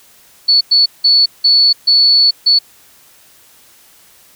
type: tone bursts at uneven times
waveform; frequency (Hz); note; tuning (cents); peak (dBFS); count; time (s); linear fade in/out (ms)
sine; 4435; C#8; 0; -6; 6; 0.48-0.61 / 0.71-0.86 / 1.04-1.26 / 1.44-1.73 / 1.87-2.31 / 2.46-2.59; 10
effects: white hiss -46 dBFS RMS until 4.35 s